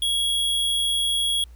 square tone, 3322 Hz, G#7, in tune, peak -21 dBFS, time 0.02-1.44 s, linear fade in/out 2 ms, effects added 59 Hz sine -42 dBFS peak until 1.55 s + pink hiss -61 dBFS RMS until 1.55 s

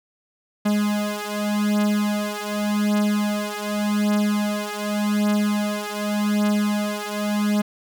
45% pulse beating tone pair, 207.7 / 208.56 Hz, G#3 / G#3, 0 / +8 cents, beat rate 0.86 Hz, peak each -23 dBFS, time 0.65-7.62 s, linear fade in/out 10 ms, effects none

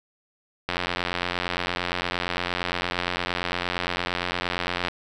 click train, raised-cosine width 0.3 ms, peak -9 dBFS, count 373, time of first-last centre 0.69-4.884 s, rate 88.7 Hz, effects none

